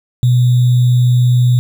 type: tone with sample-and-hold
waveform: sine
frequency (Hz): 123.47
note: B2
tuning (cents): 0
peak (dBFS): -7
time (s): 0.23-1.59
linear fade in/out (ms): 0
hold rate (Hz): 3675
effects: none